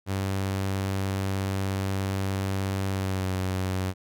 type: tone with pitch glide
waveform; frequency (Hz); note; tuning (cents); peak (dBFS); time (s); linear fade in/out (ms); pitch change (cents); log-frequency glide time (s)
sawtooth; 96.8 to 93.66; G2 to F#2; -21 to +22; -22; 0.06-3.94; 50; -57; 2.89-3.3
effects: none